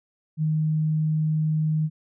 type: tone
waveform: sine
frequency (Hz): 155.56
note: D#3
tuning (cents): 0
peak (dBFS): -20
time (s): 0.37-1.9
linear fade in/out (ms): 50
effects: none